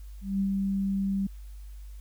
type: tone with ADSR envelope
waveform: sine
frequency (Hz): 195.6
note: G3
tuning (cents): -4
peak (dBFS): -23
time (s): 0.21-1.27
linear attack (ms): 190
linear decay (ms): 80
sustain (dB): -2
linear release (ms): 7
effects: added 50 Hz sine -40 dBFS peak until 2 s + white hiss -62 dBFS RMS until 2 s